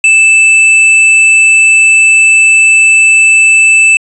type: tone with hard clipping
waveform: sine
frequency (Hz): 2637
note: E7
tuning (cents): 0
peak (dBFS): -4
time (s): 0.04-3.97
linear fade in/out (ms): 2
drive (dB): 9
effects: resampled to 22050 Hz